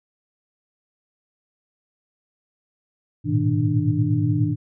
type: tone cluster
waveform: sine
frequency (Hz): 105.2 / 114.4 / 122.1 / 157.9 / 297.1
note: G#2 / A#2 / B2 / D#3 / D4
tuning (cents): +23 / -32 / -19 / +26 / +20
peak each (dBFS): -24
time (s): 3.24-4.56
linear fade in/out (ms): 50
effects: none